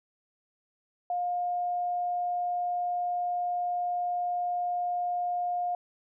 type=tone; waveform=sine; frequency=710 Hz; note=F5; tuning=28 cents sharp; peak=-27 dBFS; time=1.1-5.75 s; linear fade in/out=2 ms; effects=none